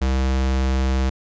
square tone, 65.6 Hz, C2, 5 cents sharp, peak -18 dBFS, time 0.01-1.1 s, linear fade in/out 10 ms, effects resampled to 16000 Hz

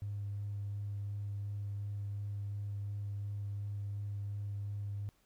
triangle tone with vibrato, 101.6 Hz, G#2, 38 cents flat, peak -33 dBFS, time 0.02-5.09 s, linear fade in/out 0 ms, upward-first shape sine, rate 2.8 Hz, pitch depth 10 cents each way, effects tanh soft clip ceiling -34 dBFS + pink hiss -72 dBFS RMS until 5.25 s

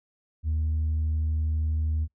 sine tone with tanh clipping, 78.1 Hz, D#2, 7 cents sharp, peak -24 dBFS, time 0.43-2.08 s, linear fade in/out 50 ms, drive 1 dB, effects noise-tail reverb RT60 0.1 s tail -25 dB re dry

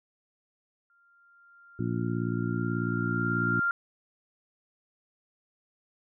sine tone with exponential growth, 1393 Hz, F6, 5 cents flat, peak -23 dBFS, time 0.9-3.71 s, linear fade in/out 1 ms, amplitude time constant 610 ms
harmonic tone, 58.27 Hz, A#1, in tune, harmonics 2 / 3 / 4 / 5 / 6, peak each -31 / -33 / -34 / -35 / -36 dBFS, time 1.79-3.6 s, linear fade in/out 5 ms
effects none

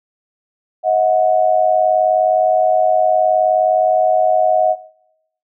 sine tone pair together, 633 / 732.3 Hz, D#5 / F#5, +30 / -18 cents, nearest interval minor third, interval 252 cents, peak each -14 dBFS, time 0.83-4.76 s, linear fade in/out 50 ms, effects noise-tail reverb RT60 0.8 s tail -19 dB re dry

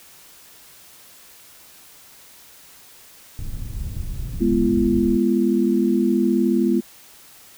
pink low-pass noise, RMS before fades -28 dBFS, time 3.39-5.17 s, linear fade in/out 2 ms, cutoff 110 Hz, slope 12 dB/octave
sine chord, F diminished, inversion first, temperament equal with one note detuned, 207.7 / 246.9 / 340.7 Hz, Ab3 / Cb4 / F4, 0 / 0 / -43 cents, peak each -20 dBFS, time 4.4-6.81 s, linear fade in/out 20 ms
effects white hiss -47 dBFS RMS until 7.57 s

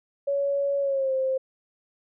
sine tone with pitch glide, 561 to 526.5 Hz, C#5 to C5, +21 to +11 cents, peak -22 dBFS, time 0.27-1.38 s, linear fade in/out 10 ms, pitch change -110 cents, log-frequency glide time 0.8-1.13 s, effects none

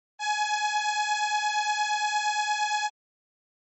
sawtooth beating tone pair, 838 / 846.6 Hz, G#5 / G#5, +15 / +33 cents, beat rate 8.6 Hz, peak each -23 / -24 dBFS, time 0.19-2.9 s, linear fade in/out 50 ms, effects MP3 32 kbps

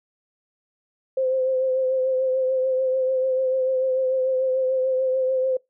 sine tone with vibrato, 520 Hz, C5, 11 cents flat, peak -19 dBFS, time 1.17-5.57 s, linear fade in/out 5 ms, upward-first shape triangle, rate 6.8 Hz, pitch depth 33 cents each way, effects noise-tail reverb RT60 0.2 s tail -24 dB re dry

